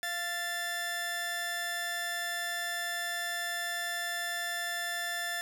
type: tone pair together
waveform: sawtooth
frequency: 689.8 / 1760 Hz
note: F5 / A6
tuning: -22 / 0 cents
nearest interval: octave + major third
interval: 1622 cents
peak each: -35 / -30 dBFS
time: 0.03-5.41 s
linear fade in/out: 0 ms
effects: none